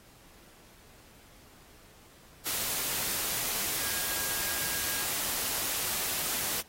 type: tone in noise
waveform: sine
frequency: 1631 Hz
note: G#6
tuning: 32 cents flat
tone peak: -42 dBFS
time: 3.78-5.06 s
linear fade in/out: 20 ms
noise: white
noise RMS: -32 dBFS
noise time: 2.45-6.62 s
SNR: -13 dB
effects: pink hiss -57 dBFS RMS until 6.68 s + AAC 48 kbps